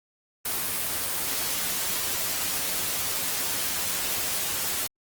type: noise with comb filter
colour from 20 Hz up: white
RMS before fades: -28 dBFS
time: 0.45-4.87 s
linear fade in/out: 5 ms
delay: 11 ms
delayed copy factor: +0.55
effects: Opus 24 kbps